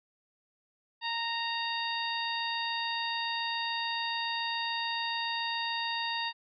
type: harmonic tone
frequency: 927 Hz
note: A#5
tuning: 10 cents flat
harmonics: 1 / 2 / 3 / 4 / 5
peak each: -35 / -37 / -38 / -37 / -40 dBFS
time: 1.01-6.33 s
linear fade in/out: 50 ms
effects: none